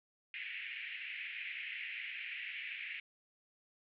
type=band-pass noise; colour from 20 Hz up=white; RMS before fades=-44 dBFS; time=0.34-3 s; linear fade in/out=2 ms; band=1900 to 2700 Hz; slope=48 dB/octave; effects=none